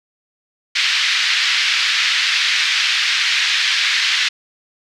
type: band-pass noise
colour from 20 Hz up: pink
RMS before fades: -17 dBFS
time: 0.75-4.29 s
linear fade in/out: 10 ms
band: 1800 to 4800 Hz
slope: 24 dB/octave
effects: none